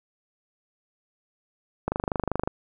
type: click train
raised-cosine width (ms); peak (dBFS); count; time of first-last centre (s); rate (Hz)
1; -11; 16; 1.88-2.475; 25.2
effects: none